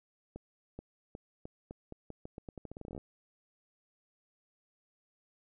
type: accelerating click train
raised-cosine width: 2 ms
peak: -30 dBFS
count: 22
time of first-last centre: 0.36-2.978 s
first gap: 430 ms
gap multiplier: 0.84
effects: none